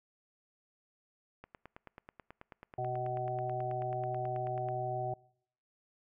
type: click train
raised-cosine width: 0.5 ms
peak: -33 dBFS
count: 31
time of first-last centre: 1.44-4.687 s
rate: 9.24 Hz
type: harmonic tone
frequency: 125.2 Hz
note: B2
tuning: 24 cents sharp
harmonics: 1 / 3 / 5 / 6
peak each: -39 / -42 / -39 / -36 dBFS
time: 2.78-5.14 s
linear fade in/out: 5 ms
effects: noise-tail reverb RT60 0.7 s tail -25 dB re dry